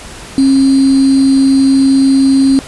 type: tone with sample-and-hold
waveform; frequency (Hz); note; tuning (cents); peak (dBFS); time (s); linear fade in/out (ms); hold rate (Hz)
sine; 270; C#4; -45; -5; 0.38-2.59; 0; 4410
effects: pink hiss -30 dBFS RMS until 2.67 s + resampled to 24000 Hz